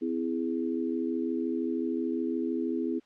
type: chord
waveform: sine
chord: C augmented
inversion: none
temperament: equal with one note detuned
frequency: 256.2 / 329.6 / 415.3 Hz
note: C4 / E4 / G#4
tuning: -36 / 0 / 0 cents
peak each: -31 / -31 / -35 dBFS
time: 0.01-3 s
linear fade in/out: 20 ms
effects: white hiss -64 dBFS RMS until 3.05 s + low-pass 3000 Hz 12 dB/octave